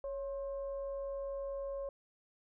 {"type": "tone with frequency modulation", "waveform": "sine", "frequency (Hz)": 554.4, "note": "C#5", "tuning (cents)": 0, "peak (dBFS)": -37, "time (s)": [0.04, 1.89], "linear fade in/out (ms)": 2, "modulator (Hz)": 510, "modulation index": 0.35, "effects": []}